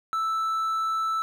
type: tone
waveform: triangle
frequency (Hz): 1318.5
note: E6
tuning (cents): 0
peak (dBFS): -22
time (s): 0.13-1.22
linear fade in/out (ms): 0
effects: none